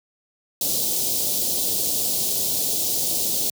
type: band-stop noise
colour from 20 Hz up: white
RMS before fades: -23 dBFS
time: 0.61-3.5 s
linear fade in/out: 2 ms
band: 650 to 3700 Hz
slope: 24 dB/octave
effects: high-pass 100 Hz 12 dB/octave